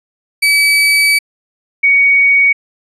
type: tone pair in turn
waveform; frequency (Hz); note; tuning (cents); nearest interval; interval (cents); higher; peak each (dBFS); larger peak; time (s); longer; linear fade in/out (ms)
35% pulse / sine; 2289 / 2242; D7 / C#7; -45 / +19; unison; 36; first; -6; neither; 0.42-1.19 / 1.83-2.53; first; 10
effects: resampled to 32000 Hz